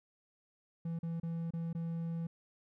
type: tone with dropouts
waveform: triangle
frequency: 166.4 Hz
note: E3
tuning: 17 cents sharp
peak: -33 dBFS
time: 0.85-2.27 s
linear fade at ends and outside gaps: 5 ms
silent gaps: 0.99-1.03 / 1.2-1.231 / 1.507-1.535 / 1.73-1.749 s
effects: none